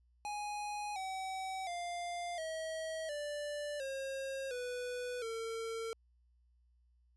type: tone with pitch steps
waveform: square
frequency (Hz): 830.6 / 761.7 / 698.4 / 640.5 / 587.3 / 538.6 / 493.9 / 452.9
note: G#5 / G5 / F5 / E5 / D5 / C#5 / B4 / A#4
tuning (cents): 0 / -50 / 0 / -50 / 0 / -50 / 0 / -50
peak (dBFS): -39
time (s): 0.25-5.93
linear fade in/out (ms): 0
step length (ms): 710
effects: added 60 Hz sine -67 dBFS peak until 7.16 s + resampled to 24000 Hz